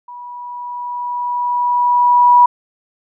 sine tone with level ramp, 974 Hz, B5, 24 cents flat, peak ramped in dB -30 to -4 dBFS, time 0.08-2.46 s, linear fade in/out 5 ms, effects none

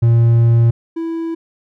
triangle tone pair in turn, 116.54 / 329.6 Hz, A#2 / E4, 0 / 0 cents, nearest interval octave + tritone, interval 1800 cents, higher second, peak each -6 / -17 dBFS, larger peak first, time 0.02-0.71 / 0.96-1.35 s, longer first, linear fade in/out 10 ms, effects none

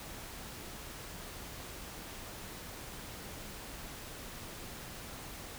silence, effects pink hiss -46 dBFS RMS until 5.58 s

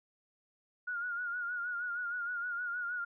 sine tone with vibrato, 1434 Hz, F6, 45 cents sharp, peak -34 dBFS, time 0.87-3.05 s, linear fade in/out 10 ms, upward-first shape sine, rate 6.4 Hz, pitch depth 54 cents each way, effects none

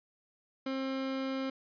30% pulse tone, 266.3 Hz, C4, 31 cents sharp, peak -30 dBFS, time 0.66-1.5 s, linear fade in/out 5 ms, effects resampled to 11025 Hz

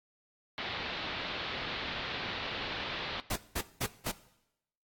white low-pass noise, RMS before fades -38 dBFS, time 0.58-3.2 s, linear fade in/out 0 ms, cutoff 4100 Hz, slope 48 dB/octave
pink noise bursts, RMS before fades -33 dBFS, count 4, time 3.3-4.118 s, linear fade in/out 10 ms, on 62 ms, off 190 ms
effects noise-tail reverb RT60 0.8 s tail -17 dB re dry + AAC 64 kbps

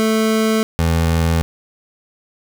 25% pulse tone pair in turn, 220 / 82.41 Hz, A3 / E2, 0 / 0 cents, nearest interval octave + perfect fourth, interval 1700 cents, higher first, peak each -10 dBFS, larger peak neither, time 0-0.63 / 0.79-1.42 s, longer neither, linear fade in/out 0 ms, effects none

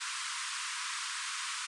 pink band-pass noise, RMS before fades -38 dBFS, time 0-1.67 s, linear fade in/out 20 ms, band 990 to 9800 Hz, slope 96 dB/octave, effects none

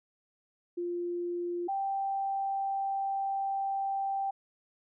sine tone pair in turn, 349.2 / 783.9 Hz, F4 / G5, 0 / 0 cents, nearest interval octave + major second, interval 1400 cents, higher second, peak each -31 / -29 dBFS, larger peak second, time 0.77-1.68 / 1.68-4.31 s, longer second, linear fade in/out 10 ms, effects none

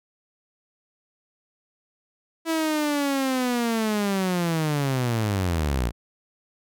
sawtooth linear sweep, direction down, 329.6 to 53.8 Hz, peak -18 dBFS, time 2.45-5.92 s, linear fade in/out 50 ms, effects none

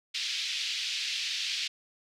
white band-pass noise, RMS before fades -33 dBFS, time 0.14-1.68 s, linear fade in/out 10 ms, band 2400 to 4700 Hz, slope 24 dB/octave, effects none

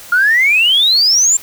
sine exponential sweep, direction up, 1394 to 7459 Hz, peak -7 dBFS, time 0.12-1.37 s, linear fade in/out 5 ms, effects tanh soft clip ceiling -3 dBFS + white hiss -35 dBFS RMS until 1.42 s

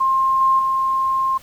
sine tone with level steps, 1061 Hz, C6, 24 cents sharp, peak -14 / -12 / -16 dBFS, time 0-1.38 s, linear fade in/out 10 ms, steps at 0.41 / 0.59 s, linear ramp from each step 2 ms, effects pink hiss -46 dBFS RMS until 1.42 s

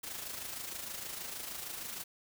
white noise with amplitude modulation, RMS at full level -40 dBFS, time 0.03-2.04 s, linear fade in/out 10 ms, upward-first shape sine, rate 26.4 Hz, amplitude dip 50%, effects none

